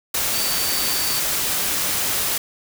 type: tone in noise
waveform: sine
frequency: 4581 Hz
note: D8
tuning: 44 cents flat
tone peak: -27 dBFS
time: 0.34-1.2 s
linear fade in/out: 5 ms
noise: white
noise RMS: -22 dBFS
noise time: 0.14-2.38 s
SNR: -8 dB
effects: none